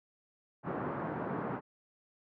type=band-pass noise; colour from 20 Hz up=pink; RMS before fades=-37 dBFS; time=0.63-1.61 s; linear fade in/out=50 ms; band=130 to 1400 Hz; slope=24 dB/octave; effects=none